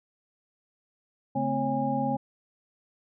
sine tone cluster, 139.6 / 221.1 / 258.9 / 550 / 816 Hz, C#3 / A3 / C4 / C#5 / G#5, +13 / +9 / -18 / -14 / -31 cents, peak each -34 / -32 / -30 / -33 / -29 dBFS, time 1.35-2.17 s, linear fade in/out 10 ms, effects none

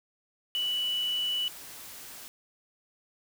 sine tone in noise, 2960 Hz, F#7, in tune, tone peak -27 dBFS, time 0.55-1.48 s, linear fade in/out 0 ms, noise white, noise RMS -45 dBFS, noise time 0.55-2.28 s, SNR +15 dB, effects none

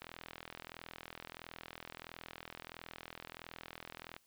click train, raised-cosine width 0.3 ms, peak -29 dBFS, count 173, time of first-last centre 0.02-4.165 s, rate 41.5 Hz, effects white hiss -72 dBFS RMS until 4.26 s

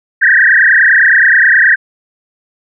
sine tone with frequency modulation, 1735 Hz, A6, 25 cents flat, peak -4 dBFS, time 0.21-1.76 s, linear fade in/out 20 ms, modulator 29.6 Hz, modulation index 6.4, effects none

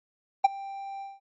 triangle tone with ADSR envelope, 787 Hz, G5, 7 cents sharp, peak -10 dBFS, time 0.44-1.2 s, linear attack 9 ms, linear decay 20 ms, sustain -23 dB, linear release 190 ms, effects MP3 32 kbps

